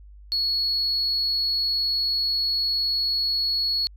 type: tone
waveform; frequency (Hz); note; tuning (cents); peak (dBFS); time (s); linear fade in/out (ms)
sine; 4361; C#8; -29; -20; 0.32-3.87; 0
effects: tanh soft clip ceiling -17 dBFS + added 50 Hz sine -43 dBFS peak until 3.96 s